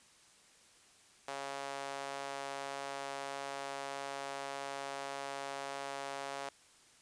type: tone with high-pass filter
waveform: sawtooth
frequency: 138.59 Hz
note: C#3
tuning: in tune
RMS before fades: -42 dBFS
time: 1.28-6.49 s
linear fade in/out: 0 ms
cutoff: 660 Hz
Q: 1.5
effects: white hiss -63 dBFS RMS until 7.01 s + resampled to 22050 Hz